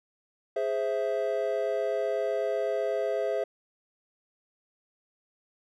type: chord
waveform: triangle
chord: Ab augmented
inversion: none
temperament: equal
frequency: 415.3 / 523.3 / 659.3 Hz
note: Ab4 / C5 / E5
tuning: 0 / 0 / 0 cents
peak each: -29 / -29 / -28 dBFS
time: 0.56-3.44 s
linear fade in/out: 5 ms
effects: none